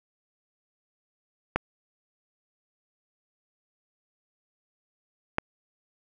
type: clicks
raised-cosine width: 0.5 ms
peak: -8 dBFS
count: 2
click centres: 1.56 / 5.384 s
effects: none